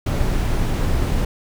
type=noise; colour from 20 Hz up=brown; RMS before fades=-19 dBFS; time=0.06-1.25 s; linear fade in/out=5 ms; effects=none